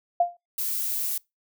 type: tone with exponential decay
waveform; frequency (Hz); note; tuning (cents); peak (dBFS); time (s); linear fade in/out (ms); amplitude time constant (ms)
sine; 698.5; F5; 0; -14; 0.2-0.37; 5; 35
type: noise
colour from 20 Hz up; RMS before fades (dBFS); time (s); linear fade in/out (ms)
violet; -28; 0.58-1.18; 5
effects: noise-tail reverb RT60 0.2 s tail -24 dB re dry